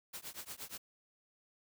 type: noise with tremolo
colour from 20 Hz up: white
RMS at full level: -43 dBFS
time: 0.13-0.78 s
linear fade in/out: 10 ms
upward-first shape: triangle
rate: 8.5 Hz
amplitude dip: 100%
effects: none